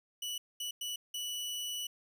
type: tone bursts at uneven times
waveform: sawtooth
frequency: 2955 Hz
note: F#7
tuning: 3 cents flat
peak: -33 dBFS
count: 4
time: 0.22-0.38 / 0.6-0.71 / 0.81-0.96 / 1.14-1.87 s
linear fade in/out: 5 ms
effects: none